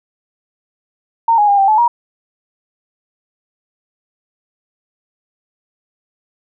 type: tone with pitch steps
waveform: sine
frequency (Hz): 917 / 831 / 807 / 783 / 862 / 949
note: A#5 / G#5 / G#5 / G5 / A5 / A#5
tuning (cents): -29 / +1 / -50 / -2 / -36 / +31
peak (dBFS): -8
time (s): 1.28-1.88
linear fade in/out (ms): 5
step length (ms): 100
effects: none